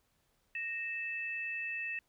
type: tone pair together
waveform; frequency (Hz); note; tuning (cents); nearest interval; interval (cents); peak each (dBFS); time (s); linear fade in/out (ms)
sine; 1859 / 2629; A#6 / E7; -5 / -5; tritone; 600; -40 / -37; 0.55-1.99; 2
effects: pink hiss -75 dBFS RMS until 2.08 s